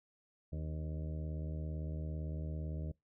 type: harmonic tone with a mistuned harmonic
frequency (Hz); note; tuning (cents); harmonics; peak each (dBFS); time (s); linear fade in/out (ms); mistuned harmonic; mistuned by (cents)
77.78; D#2; 0; 1 / 2 / 3 / 4 / 5 / 6 / 7 / 8; -39 / -42 / -54 / -52 / -57 / -57 / -56 / -56; 0.52-2.92; 10; 4; -44
effects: noise-tail reverb RT60 0.2 s tail -25 dB re dry